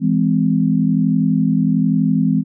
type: chord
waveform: sine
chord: E augmented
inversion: none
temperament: just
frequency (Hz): 164.81 / 206 / 257.5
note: E3 / G#3 / B#3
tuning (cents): 0 / -14 / -28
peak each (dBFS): -17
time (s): 0-2.44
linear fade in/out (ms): 50
effects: none